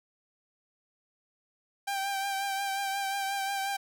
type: tone with vibrato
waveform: sawtooth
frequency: 787 Hz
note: G5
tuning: 7 cents sharp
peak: -26 dBFS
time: 1.87-3.77 s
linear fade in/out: 10 ms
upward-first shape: triangle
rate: 5.6 Hz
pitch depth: 34 cents each way
effects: none